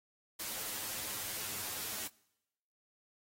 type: noise with comb filter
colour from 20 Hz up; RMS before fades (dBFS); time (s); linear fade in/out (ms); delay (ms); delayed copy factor
white; -40; 0.39-2.08; 10; 9.4; +0.65
effects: noise-tail reverb RT60 0.9 s tail -24 dB re dry + AAC 48 kbps